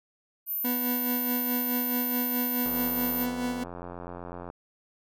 sine tone, 13540 Hz, G#9, 32 cents sharp, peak -28 dBFS, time 0.46-3.27 s, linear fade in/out 50 ms
40% pulse tone with tremolo, 246.9 Hz, B3, in tune, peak -26 dBFS, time 0.64-3.64 s, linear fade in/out 10 ms, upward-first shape sine, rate 4.7 Hz, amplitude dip 45%
click train, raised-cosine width 1 ms, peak -25 dBFS, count 163, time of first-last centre 2.66-4.501 s, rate 88 Hz
effects none

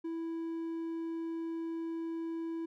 triangle tone, 329.6 Hz, E4, in tune, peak -33 dBFS, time 0.04-2.66 s, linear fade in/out 10 ms, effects none

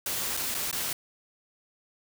white noise with dropouts, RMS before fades -31 dBFS, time 0.06-0.93 s, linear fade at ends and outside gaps 2 ms, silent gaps 0.368-0.372 / 0.544-0.548 / 0.713-0.727 s, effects none

